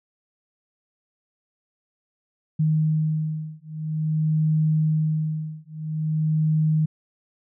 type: beating tone pair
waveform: sine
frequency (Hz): 155.56 / 156.05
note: D#3 / D#3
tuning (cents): 0 / +5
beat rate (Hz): 0.49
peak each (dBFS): -23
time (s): 2.59-6.86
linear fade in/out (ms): 10
effects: none